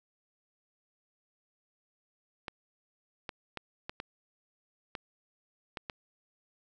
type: clicks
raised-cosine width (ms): 0.3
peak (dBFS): -21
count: 8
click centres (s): 2.482 / 3.292 / 3.573 / 3.895 / 4.001 / 4.952 / 5.772 / 5.898
effects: none